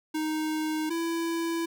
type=tone pair in turn; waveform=square; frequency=311.1 / 333 Hz; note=D#4 / E4; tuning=0 / +18 cents; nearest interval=minor second; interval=118 cents; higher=second; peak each=-28 / -28 dBFS; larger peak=neither; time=0.14-0.9 / 0.9-1.66 s; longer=neither; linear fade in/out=10 ms; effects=none